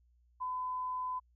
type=tone; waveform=sine; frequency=1010 Hz; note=B5; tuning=39 cents sharp; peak=-34 dBFS; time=0.4-1.2 s; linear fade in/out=20 ms; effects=added 60 Hz sine -65 dBFS peak until 1.35 s